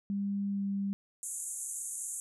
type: tone with pitch glide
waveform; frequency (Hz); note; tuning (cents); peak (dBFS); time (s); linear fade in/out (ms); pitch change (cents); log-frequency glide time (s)
sine; 199.9 to 198.18; G3 to G3; +34 to +19; -30; 0.1-0.93; 0; -15; 0.5-0.63
type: band-pass noise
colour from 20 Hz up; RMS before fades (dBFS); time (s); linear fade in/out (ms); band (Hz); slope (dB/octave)
white; -39; 1.23-2.2; 0; 6600 to 11000; 96
effects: none